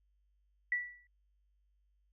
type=tone with exponential decay; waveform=sine; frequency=1956 Hz; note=B6; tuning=17 cents flat; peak=-27 dBFS; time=0.72-1.07 s; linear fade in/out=2 ms; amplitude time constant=74 ms; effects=added 50 Hz sine -70 dBFS peak until 2.12 s